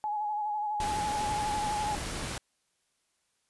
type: tone with vibrato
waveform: sine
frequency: 841 Hz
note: G#5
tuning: 22 cents sharp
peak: -29 dBFS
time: 0.04-1.95 s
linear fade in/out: 0 ms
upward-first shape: sine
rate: 12 Hz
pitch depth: 35 cents each way
type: noise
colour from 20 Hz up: pink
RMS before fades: -36 dBFS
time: 0.8-2.38 s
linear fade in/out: 2 ms
effects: white hiss -75 dBFS RMS until 3.49 s + resampled to 24000 Hz